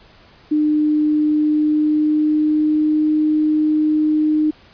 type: tone with pitch glide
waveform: sine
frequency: 302.7 to 306.7 Hz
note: D#4 to D#4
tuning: -48 to -25 cents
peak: -13 dBFS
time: 0.51-4.51 s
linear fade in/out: 10 ms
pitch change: +23 cents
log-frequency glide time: 1.33-3.12 s
effects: pink hiss -48 dBFS RMS until 4.73 s + resampled to 11025 Hz